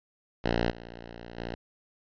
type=tone with level steps; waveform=5% pulse; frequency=58.27 Hz; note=A#1; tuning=in tune; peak=-14 / -31 / -23 dBFS; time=0.44-1.55 s; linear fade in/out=5 ms; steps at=0.71 / 1.38 s; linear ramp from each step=5 ms; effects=resampled to 11025 Hz